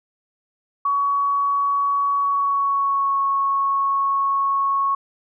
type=tone with pitch glide; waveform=sine; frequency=1125 to 1102.5 Hz; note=C#6 to C#6; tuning=+25 to -10 cents; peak=-17 dBFS; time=0.85-4.95 s; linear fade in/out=5 ms; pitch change=-35 cents; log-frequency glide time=2.18-3.2 s; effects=none